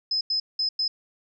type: tone bursts at uneven times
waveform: sine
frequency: 5100 Hz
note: D#8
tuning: 42 cents sharp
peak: -22 dBFS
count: 4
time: 0.11-0.21 / 0.3-0.4 / 0.59-0.69 / 0.79-0.88 s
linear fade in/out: 5 ms
effects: none